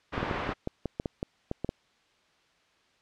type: low-pass noise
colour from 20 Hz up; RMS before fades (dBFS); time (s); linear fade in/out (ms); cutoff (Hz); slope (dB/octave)
white; -34; 0.12-0.54; 20; 1500; 12
type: clicks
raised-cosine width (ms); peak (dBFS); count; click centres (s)
2; -17; 12; 0.179 / 0.23 / 0.312 / 0.492 / 0.674 / 0.857 / 0.999 / 1.058 / 1.229 / 1.514 / 1.646 / 1.691
effects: white hiss -66 dBFS RMS until 3.01 s + low-pass 4000 Hz 12 dB/octave